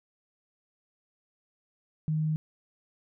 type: tone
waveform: sine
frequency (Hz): 155.56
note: D#3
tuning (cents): 0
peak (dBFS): -25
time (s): 2.08-2.36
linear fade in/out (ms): 0
effects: none